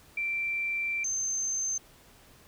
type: tone pair in turn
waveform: sine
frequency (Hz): 2349 / 6271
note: D7 / G8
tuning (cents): 0 / 0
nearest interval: octave + perfect fourth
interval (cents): 1700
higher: second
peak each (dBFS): -28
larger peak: neither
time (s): 0.17-1.04 / 1.04-1.78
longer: first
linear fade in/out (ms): 5
effects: pink hiss -57 dBFS RMS until 2.47 s